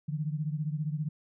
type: beating tone pair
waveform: sine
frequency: 148.7 / 163.7 Hz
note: D3 / E3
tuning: +22 / -12 cents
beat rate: 15 Hz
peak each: -31 / -35 dBFS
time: 0.08-1.09 s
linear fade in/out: 10 ms
effects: none